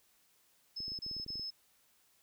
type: tone bursts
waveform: sine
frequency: 5200 Hz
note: E8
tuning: 24 cents flat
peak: -38 dBFS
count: 3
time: 0.76-1.506 s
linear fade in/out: 10 ms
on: 230 ms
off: 28 ms
type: clicks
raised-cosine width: 3 ms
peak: -38 dBFS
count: 12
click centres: 0.804 / 0.881 / 0.919 / 0.989 / 1.064 / 1.113 / 1.166 / 1.199 / 1.264 / 1.304 / 1.356 / 1.396 s
effects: white hiss -70 dBFS RMS until 2.22 s